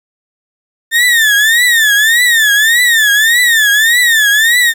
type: tone with vibrato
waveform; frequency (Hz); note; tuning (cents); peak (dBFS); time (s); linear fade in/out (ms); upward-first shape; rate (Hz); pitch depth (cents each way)
35% pulse; 1800; A6; +39; -5; 0.91-4.74; 50; triangle; 1.7; 180
effects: 7-bit